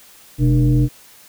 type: tone with frequency modulation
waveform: sine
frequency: 127.2 Hz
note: C3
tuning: 48 cents flat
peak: -11 dBFS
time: 0.38-0.89 s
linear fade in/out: 50 ms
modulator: 172 Hz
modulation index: 0.92
effects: white hiss -46 dBFS RMS until 1.28 s